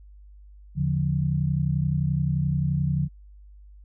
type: tone cluster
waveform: sine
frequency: 79.8 / 143.3 / 174.8 Hz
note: D#2 / D3 / F3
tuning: +44 / -42 / +2 cents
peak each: -30 / -23 / -27 dBFS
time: 0.75-3.09 s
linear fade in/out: 50 ms
effects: added 50 Hz sine -45 dBFS peak until 3.84 s